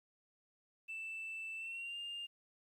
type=tone with pitch glide; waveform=sine; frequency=2652 to 2808 Hz; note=E7 to F7; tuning=+10 to +9 cents; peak=-40 dBFS; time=0.88-2.27 s; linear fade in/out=20 ms; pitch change=+99 cents; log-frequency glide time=1.57-1.97 s; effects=tanh soft clip ceiling -39 dBFS + 12-bit